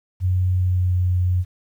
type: tone with pitch glide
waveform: sine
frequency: 91.7 to 90.39 Hz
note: F#2 to F#2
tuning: -15 to -40 cents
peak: -16 dBFS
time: 0.2-1.45 s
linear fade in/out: 50 ms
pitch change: -25 cents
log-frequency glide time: 0.53-0.99 s
effects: 9-bit